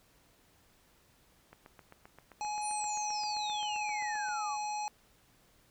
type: click train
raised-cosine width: 0.5 ms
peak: -36 dBFS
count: 22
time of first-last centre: 1.53-4.286 s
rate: 7.62 Hz
type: harmonic tone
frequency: 841 Hz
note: G#5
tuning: 22 cents sharp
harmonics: 1 / 3 / 5 / 7 / 9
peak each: -34 / -46 / -48 / -47 / -51 dBFS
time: 2.41-4.88 s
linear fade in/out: 0 ms
type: exponential sweep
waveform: sine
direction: down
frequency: 9956 to 1067 Hz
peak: -38 dBFS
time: 2.61-4.58 s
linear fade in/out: 50 ms
effects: pink hiss -66 dBFS RMS until 5.7 s